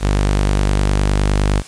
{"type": "tone", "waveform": "sawtooth", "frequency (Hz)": 49.76, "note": "G1", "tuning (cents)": 27, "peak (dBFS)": -9, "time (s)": [0, 1.63], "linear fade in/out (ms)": 50, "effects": ["white hiss -38 dBFS RMS until 1.67 s", "resampled to 22050 Hz"]}